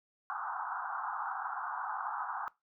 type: band-pass noise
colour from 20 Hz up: pink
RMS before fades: -38 dBFS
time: 0.3-2.48 s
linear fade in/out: 0 ms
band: 760 to 1500 Hz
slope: 96 dB/octave
effects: noise-tail reverb RT60 0.2 s tail -20 dB re dry